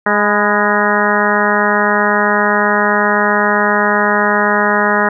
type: harmonic tone with a mistuned harmonic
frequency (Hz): 207.7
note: G#3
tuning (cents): 0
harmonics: 1 / 2 / 3 / 4 / 5 / 6 / 7 / 8 / 9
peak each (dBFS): -19 / -19 / -19 / -19 / -19 / -19 / -19 / -19 / -19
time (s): 0.06-5.09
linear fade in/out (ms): 5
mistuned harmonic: 5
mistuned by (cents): -43
effects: none